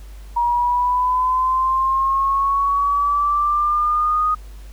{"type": "linear sweep", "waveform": "sine", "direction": "up", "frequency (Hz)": [949, 1244.5], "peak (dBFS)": -15, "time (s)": [0.36, 4.35], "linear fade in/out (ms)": 10, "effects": ["added 50 Hz sine -34 dBFS peak until 4.72 s", "pink hiss -50 dBFS RMS until 4.72 s"]}